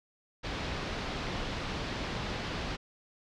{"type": "low-pass noise", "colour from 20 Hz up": "pink", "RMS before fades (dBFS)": -36, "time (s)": [0.43, 2.77], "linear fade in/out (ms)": 20, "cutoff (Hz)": 4800, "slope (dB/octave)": 24, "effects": []}